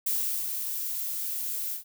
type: noise with ADSR envelope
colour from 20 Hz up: violet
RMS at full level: -27 dBFS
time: 0.06-1.84 s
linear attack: 8 ms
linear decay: 400 ms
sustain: -5 dB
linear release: 120 ms
effects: none